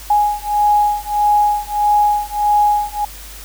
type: beating tone pair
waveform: sine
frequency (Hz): 830.6 / 832.2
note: G#5 / G#5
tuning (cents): 0 / +3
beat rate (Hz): 1.6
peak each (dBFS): -15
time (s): 0.1-3.05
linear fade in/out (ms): 5
effects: added 50 Hz sine -35 dBFS peak until 3.44 s + white hiss -36 dBFS RMS until 3.44 s